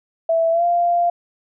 sine tone with pitch glide, 659.3 to 694.5 Hz, E5 to F5, 0 to -10 cents, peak -14 dBFS, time 0.29-1.1 s, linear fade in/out 5 ms, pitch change +90 cents, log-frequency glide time 0.51-0.64 s, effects none

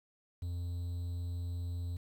triangle tone, 87.31 Hz, F2, in tune, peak -33 dBFS, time 0.42-1.97 s, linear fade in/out 5 ms, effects 10-bit

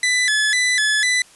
sawtooth tone with vibrato, 1850 Hz, A#6, 14 cents flat, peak -12 dBFS, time 0.03-1.22 s, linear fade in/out 2 ms, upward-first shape square, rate 2 Hz, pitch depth 130 cents each way, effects white hiss -48 dBFS RMS until 1.35 s + resampled to 24000 Hz

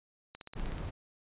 click train, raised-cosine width 0.2 ms, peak -28 dBFS, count 8, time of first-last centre 0.35-0.782 s, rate 16.2 Hz
brown noise, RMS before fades -37 dBFS, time 0.55-0.91 s, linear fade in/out 20 ms
effects resampled to 8000 Hz

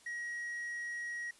triangle tone, 1900 Hz, A#6, 33 cents sharp, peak -36 dBFS, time 0.06-1.31 s, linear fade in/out 5 ms, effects white hiss -62 dBFS RMS until 1.39 s + resampled to 24000 Hz

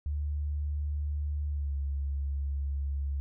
sine tone with pitch glide, 73.42 to 69.86 Hz, D2 to C#2, 0 to +14 cents, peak -29 dBFS, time 0.06-3.2 s, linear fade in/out 0 ms, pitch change -86 cents, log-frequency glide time 1.49-1.75 s, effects none

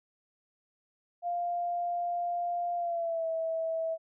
sine tone with pitch glide, 698.5 to 651.7 Hz, F5 to E5, 0 to -20 cents, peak -29 dBFS, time 1.22-3.98 s, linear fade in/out 50 ms, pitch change -120 cents, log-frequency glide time 2.76-3.27 s, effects none

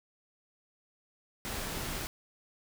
pink noise, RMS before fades -37 dBFS, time 1.45-2.07 s, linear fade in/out 0 ms, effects none

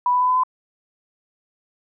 sine tone with pitch steps, 985 / 993 / 1001.1 / 1009.2 / 1017.4 Hz, B5 / B5 / B5 / B5 / C6, -5 / +9 / +23 / +37 / -49 cents, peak -15 dBFS, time 0.06-0.435 s, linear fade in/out 2 ms, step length 75 ms, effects none

